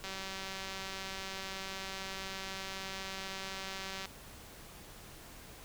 click train, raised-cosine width 0.2 ms, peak -24 dBFS, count 772, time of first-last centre 0.04-4.056 s, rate 192 Hz, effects pink hiss -52 dBFS RMS until 5.64 s

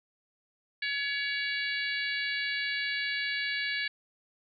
harmonic tone, 565 Hz, C#5, 33 cents sharp, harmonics 3 / 4 / 5 / 6 / 7 / 8, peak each -33 / -34 / -40 / -42 / -39 / -41 dBFS, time 0.82-3.88 s, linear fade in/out 5 ms, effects none

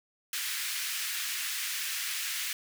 pink high-pass noise, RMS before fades -34 dBFS, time 0.33-2.53 s, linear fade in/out 2 ms, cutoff 1700 Hz, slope 24 dB/octave, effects none

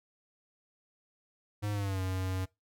square tone with pitch glide, 103.83 to 93.58 Hz, G#2 to F#2, 0 to +20 cents, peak -32 dBFS, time 1.62-2.46 s, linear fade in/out 20 ms, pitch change -180 cents, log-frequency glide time 1.72-2.01 s, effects noise-tail reverb RT60 0.2 s tail -21 dB re dry

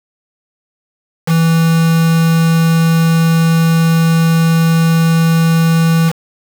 triangle tone with quantisation, 164.1 Hz, E3, 8 cents flat, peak -6 dBFS, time 1.26-6.13 s, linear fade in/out 50 ms, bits 3, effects none

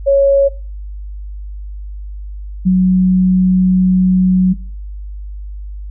sine tone pair in turn, 554 / 184.88 Hz, C#5 / F#3, -1 / -1 cents, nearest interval octave + perfect fifth, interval 1900 cents, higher first, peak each -7 dBFS, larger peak neither, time 0.06-0.49 / 2.65-4.54 s, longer second, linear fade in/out 20 ms, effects noise-tail reverb RT60 0.4 s tail -21 dB re dry + added 50 Hz sine -24 dBFS peak until 5.9 s

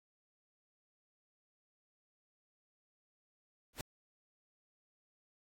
pink noise with exponential growth, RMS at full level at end -35 dBFS, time 3.73-3.81 s, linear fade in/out 2 ms, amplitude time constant 16 ms, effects AAC 64 kbps

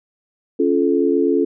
sine chord, Db augmented, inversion none, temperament just, 277.2 / 346.5 / 433.1 Hz, Db4 / F4 / A4, 0 / -14 / -27 cents, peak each -18 dBFS, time 0.59-1.45 s, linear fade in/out 10 ms, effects none

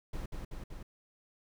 brown noise with echo, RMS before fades -38 dBFS, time 0.13-0.26 s, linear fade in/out 5 ms, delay 190 ms, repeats 3, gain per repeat -2 dB, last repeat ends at 0.83 s, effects none

